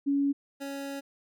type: tone pair in turn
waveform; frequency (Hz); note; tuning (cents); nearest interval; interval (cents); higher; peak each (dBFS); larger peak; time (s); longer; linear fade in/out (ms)
sine / 25% pulse; 280.8 / 277.7; C#4 / C#4; +22 / +3; unison; 19; first; -23 / -31; first; 0.06-0.33 / 0.6-1.01; second; 20
effects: none